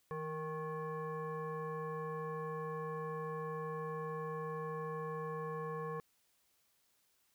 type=tone with frequency modulation; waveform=sine; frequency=466.2 Hz; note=A#4; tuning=in tune; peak=-38 dBFS; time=0.11-6 s; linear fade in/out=0 ms; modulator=626 Hz; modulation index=1.2; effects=white hiss -75 dBFS RMS until 7.34 s